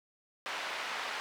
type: band-pass noise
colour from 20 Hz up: pink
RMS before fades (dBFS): -38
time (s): 0.46-1.2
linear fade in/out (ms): 0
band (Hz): 880 to 3300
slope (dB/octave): 12
effects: none